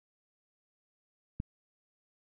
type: click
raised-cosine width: 5 ms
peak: -22 dBFS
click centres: 1.401 s
effects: none

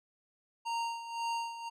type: tone with tremolo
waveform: square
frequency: 927 Hz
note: A#5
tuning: 10 cents flat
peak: -32 dBFS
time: 0.65-1.7 s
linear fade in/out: 20 ms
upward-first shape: sine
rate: 1.9 Hz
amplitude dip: 70%
effects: low-pass 7000 Hz 12 dB/octave

